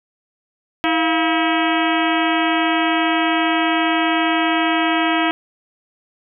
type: harmonic tone with a mistuned harmonic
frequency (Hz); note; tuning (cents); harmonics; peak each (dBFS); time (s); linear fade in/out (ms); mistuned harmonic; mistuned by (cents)
322.5; E4; -38; 1 / 2 / 3 / 4 / 5 / 6 / 7 / 8 / 9 / 10; -19 / -22 / -24 / -25 / -26 / -27 / -27 / -28 / -29 / -29; 0.84-5.31; 0; 2; +130
effects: none

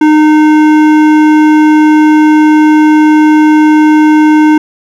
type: tone with hard clipping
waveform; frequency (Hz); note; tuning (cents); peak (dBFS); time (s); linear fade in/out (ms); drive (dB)
sine; 306.4; D#4; -27; -4; 0.01-4.58; 5; 13
effects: none

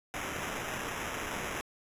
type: noise with sample-and-hold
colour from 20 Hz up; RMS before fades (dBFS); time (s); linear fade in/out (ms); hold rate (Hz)
white; -37; 0.14-1.61; 0; 4410
effects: resampled to 32000 Hz

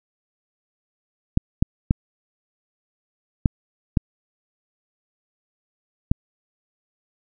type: clicks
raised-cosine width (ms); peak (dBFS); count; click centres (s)
5; -3; 6; 1.374 / 1.625 / 1.909 / 3.458 / 3.972 / 6.115
effects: none

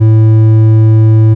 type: tone with hard clipping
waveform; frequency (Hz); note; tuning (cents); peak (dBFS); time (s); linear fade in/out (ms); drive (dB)
sine; 110; A2; 0; -4; 0-1.35; 20; 6
effects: none

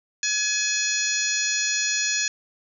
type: harmonic tone with a mistuned harmonic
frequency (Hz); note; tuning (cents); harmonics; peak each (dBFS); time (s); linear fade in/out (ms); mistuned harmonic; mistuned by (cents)
845; G#5; +30; 2 / 3 / 4 / 5 / 6 / 7 / 8; -29 / -29 / -32 / -30 / -33 / -29 / -27; 0.23-2.28; 2; 7; -26
effects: none

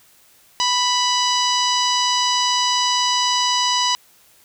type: harmonic tone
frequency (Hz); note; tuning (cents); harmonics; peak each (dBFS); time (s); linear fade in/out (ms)
987.8; B5; 0; 1 / 2 / 3 / 4 / 5 / 6 / 7 / 8; -20 / -29 / -23 / -25 / -23 / -26 / -35 / -36; 0.6-3.95; 0
effects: white hiss -53 dBFS RMS until 4.44 s

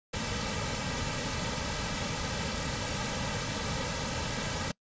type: noise with comb filter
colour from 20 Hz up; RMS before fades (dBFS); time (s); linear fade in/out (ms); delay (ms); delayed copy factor
pink; -33; 0.13-4.72; 10; 2.8; -0.65
effects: noise-tail reverb RT60 0.1 s tail -25 dB re dry + resampled to 16000 Hz

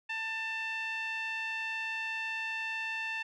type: tone with low-pass filter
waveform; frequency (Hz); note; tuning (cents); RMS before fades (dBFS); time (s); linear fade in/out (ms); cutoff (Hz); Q
5% pulse; 891; A5; +22; -36; 0.09-3.23; 10; 2300; 8.7
effects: none

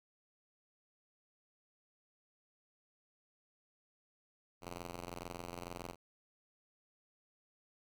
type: ring-modulated tone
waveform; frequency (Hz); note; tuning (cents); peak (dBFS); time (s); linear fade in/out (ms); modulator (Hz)
5% pulse; 86.9; F2; -8; -30; 4.61-5.96; 50; 54.5
effects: none

